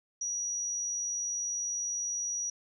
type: tone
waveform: sine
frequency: 5800 Hz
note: F#8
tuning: 35 cents flat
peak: -31 dBFS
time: 0.21-2.5 s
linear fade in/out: 5 ms
effects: none